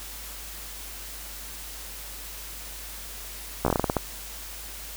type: slowing click train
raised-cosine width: 1 ms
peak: -8 dBFS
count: 10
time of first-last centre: 3.65-3.967 s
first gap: 14 ms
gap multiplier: 1.22
effects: added 50 Hz sine -43 dBFS peak until 4.96 s + white hiss -40 dBFS RMS until 4.96 s